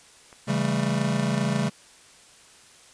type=clicks; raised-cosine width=0.5 ms; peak=-31 dBFS; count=3; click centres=0.328 / 1.148 / 1.51 s
type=chord; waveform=square; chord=A dominant seventh; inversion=first; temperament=just; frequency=137.5 / 165 / 198 / 220 Hz; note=C#3 / E3 / G3 / A3; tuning=-14 / +2 / +18 / 0 cents; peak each=-28 / -31 / -28 / -29 dBFS; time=0.47-1.7 s; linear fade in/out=20 ms
effects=white hiss -52 dBFS RMS until 2.93 s + resampled to 22050 Hz